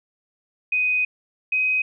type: tone pair in turn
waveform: sine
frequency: 2500 / 2519 Hz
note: D#7 / D#7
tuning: +8 / +21 cents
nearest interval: unison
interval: 13 cents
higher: second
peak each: -18 / -18 dBFS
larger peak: neither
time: 0.72-1.05 / 1.52-1.82 s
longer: first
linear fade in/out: 5 ms
effects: none